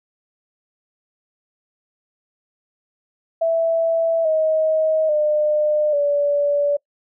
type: tone with pitch steps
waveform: sine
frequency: 659.3 / 630.6 / 603.2 / 576.9 Hz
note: E5 / D#5 / D5 / D5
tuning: 0 / +23 / +46 / -31 cents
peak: -15 dBFS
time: 3.41-6.77 s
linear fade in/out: 10 ms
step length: 840 ms
effects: noise-tail reverb RT60 0.1 s tail -24 dB re dry